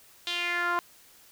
sawtooth tone with band-pass filter sweep, 349.2 Hz, F4, in tune, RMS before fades -29 dBFS, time 0.27-0.79 s, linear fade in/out 0 ms, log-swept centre 3600 to 1100 Hz, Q 3.7, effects white hiss -56 dBFS RMS until 1.31 s

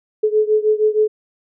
sine beating tone pair, 426.4 / 432.8 Hz, G#4 / A4, +46 / -29 cents, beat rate 6.4 Hz, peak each -15 / -17 dBFS, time 0.23-1.08 s, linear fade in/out 10 ms, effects none

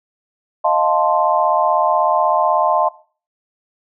sine chord, F dominant seventh, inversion third, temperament equal, 622.3 / 698.5 / 880 / 1046.5 Hz, Eb5 / F5 / A5 / C6, 0 / 0 / 0 / 0 cents, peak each -18 dBFS, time 0.64-2.89 s, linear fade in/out 10 ms, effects noise-tail reverb RT60 0.4 s tail -19 dB re dry

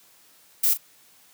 violet noise with echo, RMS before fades -20 dBFS, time 0.63-0.74 s, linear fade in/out 10 ms, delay 36 ms, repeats 1, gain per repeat -12 dB, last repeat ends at 0.776 s, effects white hiss -56 dBFS RMS until 1.33 s + high-pass 100 Hz 12 dB/octave

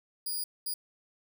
5% pulse tone bursts at uneven times, 4870 Hz, D#8, 38 cents flat, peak -25 dBFS, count 2, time 0.26-0.44 / 0.66-0.74 s, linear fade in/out 5 ms, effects none

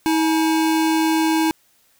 square tone pair together, 319.7 / 852 Hz, D#4 / G#5, +47 / +44 cents, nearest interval octave + perfect fourth, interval 1697 cents, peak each -17 / -25 dBFS, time 0.06-1.51 s, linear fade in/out 0 ms, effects white hiss -59 dBFS RMS until 1.99 s

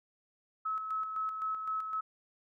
sine tone with tremolo, 1292 Hz, E6, 35 cents flat, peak -31 dBFS, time 0.65-2.01 s, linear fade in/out 10 ms, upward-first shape square, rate 3.9 Hz, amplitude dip 45%, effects none

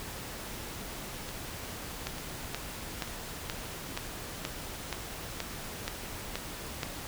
two click trains, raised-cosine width 0.2 ms, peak -24 / -15 dBFS, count 4 / 11, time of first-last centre 1.29-3.969 / 2.07-6.832 s, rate 1.12 / 2.1 Hz, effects pink hiss -41 dBFS RMS until 7.07 s

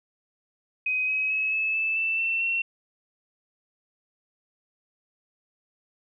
sine tone with pitch steps, 2516 / 2544 / 2572 / 2600 / 2629 / 2658 / 2687 / 2717 Hz, D#7 / D#7 / E7 / E7 / E7 / E7 / E7 / F7, +19 / +38 / -43 / -24 / -5 / +14 / +33 / -48 cents, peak -23 dBFS, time 0.86-2.62 s, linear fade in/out 5 ms, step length 220 ms, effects none

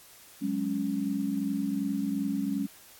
sine chord, F# suspended second, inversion none, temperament equal, 185 / 207.7 / 277.2 Hz, F#3 / G#3 / C#4, 0 / 0 / 0 cents, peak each -35 / -31 / -30 dBFS, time 0.41-2.67 s, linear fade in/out 20 ms, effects white hiss -53 dBFS RMS until 2.99 s + AAC 64 kbps

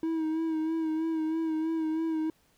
triangle tone with vibrato, 320 Hz, D#4, 49 cents sharp, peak -25 dBFS, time 0.03-2.3 s, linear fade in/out 2 ms, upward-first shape sine, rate 3.1 Hz, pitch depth 36 cents each way, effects pink hiss -67 dBFS RMS until 2.57 s

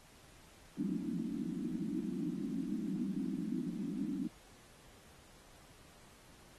pink band-pass noise, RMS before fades -38 dBFS, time 0.77-4.28 s, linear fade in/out 10 ms, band 170 to 330 Hz, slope 96 dB/octave, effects pink hiss -61 dBFS RMS until 6.58 s + AAC 32 kbps

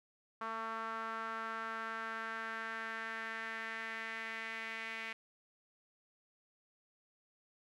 sawtooth tone with band-pass filter sweep, 224.3 Hz, A3, 34 cents sharp, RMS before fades -42 dBFS, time 0.41-5.13 s, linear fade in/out 5 ms, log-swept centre 1200 to 2200 Hz, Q 3.4, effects none

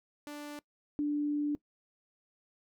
sawtooth / sine tone pair in turn, 293.7 / 293.7 Hz, D4 / D4, 0 / 0 cents, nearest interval unison, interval 0 cents, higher neither, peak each -37 / -28 dBFS, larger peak second, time 0.27-0.59 / 0.99-1.55 s, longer second, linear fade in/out 0 ms, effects noise-tail reverb RT60 0.1 s tail -21 dB re dry

